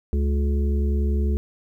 harmonic tone, 71 Hz, C#2, 42 cents sharp, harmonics 1 / 3 / 5 / 6, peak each -19 / -29 / -33 / -35 dBFS, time 0.13-1.37 s, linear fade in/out 0 ms, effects 10-bit

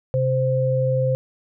sine tone pair together, 130.94 / 520 Hz, C3 / C5, +2 / -11 cents, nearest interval 2 octaves, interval 2387 cents, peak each -20 dBFS, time 0.14-1.15 s, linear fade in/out 0 ms, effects none

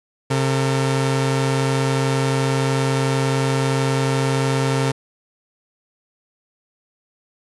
sawtooth tone pair together, 133.8 / 452.3 Hz, C3 / A4, +39 / +48 cents, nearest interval octave + major sixth, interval 2109 cents, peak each -14 / -20 dBFS, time 0.3-4.92 s, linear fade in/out 10 ms, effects resampled to 24000 Hz

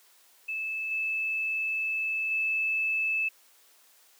sine tone with level steps, 2619 Hz, E7, 12 cents flat, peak -30 / -27 / -25 dBFS, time 0.48-3.29 s, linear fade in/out 10 ms, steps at 0.91 / 2.31 s, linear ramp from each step 5 ms, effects white hiss -60 dBFS RMS until 4.19 s + high-pass 400 Hz 12 dB/octave

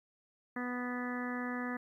harmonic tone, 246.9 Hz, B3, in tune, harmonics 1 / 2 / 3 / 4 / 5 / 6 / 7 / 8, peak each -37 / -45 / -47 / -48 / -45 / -51 / -43 / -47 dBFS, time 0.56-1.77 s, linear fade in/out 5 ms, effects 12-bit

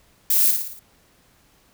violet noise with echo, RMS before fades -18 dBFS, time 0.3-0.51 s, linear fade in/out 5 ms, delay 57 ms, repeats 5, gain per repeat -5 dB, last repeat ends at 0.795 s, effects pink hiss -58 dBFS RMS until 1.73 s

